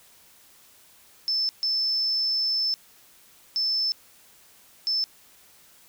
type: tone bursts at uneven times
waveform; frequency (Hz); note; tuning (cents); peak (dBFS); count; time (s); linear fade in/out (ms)
sine; 5274; E8; 0; -22; 4; 1.28-1.49 / 1.63-2.74 / 3.56-3.92 / 4.87-5.04; 0
effects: white hiss -55 dBFS RMS until 5.88 s